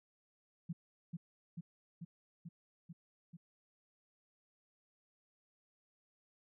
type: tone with echo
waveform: sine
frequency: 169.1 Hz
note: E3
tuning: 44 cents sharp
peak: -37 dBFS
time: 0.69-0.73 s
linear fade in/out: 10 ms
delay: 440 ms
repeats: 6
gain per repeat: -2 dB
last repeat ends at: 3.37 s
effects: none